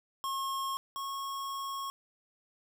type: tone pair in turn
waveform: square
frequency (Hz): 1080 / 1094.4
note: C#6 / C#6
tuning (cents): -45 / -23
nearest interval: unison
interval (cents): 22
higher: second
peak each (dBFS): -33 / -36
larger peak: first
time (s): 0.24-0.77 / 0.96-1.9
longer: second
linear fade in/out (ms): 0
effects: 12-bit